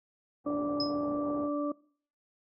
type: low-pass noise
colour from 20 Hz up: white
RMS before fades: -43 dBFS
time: 0.44-1.5 s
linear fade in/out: 50 ms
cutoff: 700 Hz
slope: 24 dB/octave
type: harmonic tone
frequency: 291.9 Hz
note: D4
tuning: 10 cents flat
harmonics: 1 / 2 / 4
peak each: -30 / -34 / -39 dBFS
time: 0.46-1.72 s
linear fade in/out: 5 ms
type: tone with exponential decay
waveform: sine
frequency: 5110 Hz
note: D#8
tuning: 45 cents sharp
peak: -27 dBFS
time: 0.8-1.01 s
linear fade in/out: 2 ms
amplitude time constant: 44 ms
effects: noise-tail reverb RT60 0.5 s tail -22 dB re dry + high-pass 100 Hz 12 dB/octave